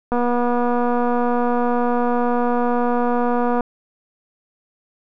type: click train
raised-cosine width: 1 ms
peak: -8 dBFS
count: 845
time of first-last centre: 0.12-3.608 s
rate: 242 Hz
effects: none